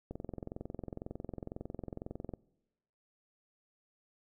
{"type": "click train", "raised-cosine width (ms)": 2, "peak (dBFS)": -27, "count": 50, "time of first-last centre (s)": [0.11, 2.337], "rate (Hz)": 22, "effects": ["noise-tail reverb RT60 1.0 s tail -24 dB re dry"]}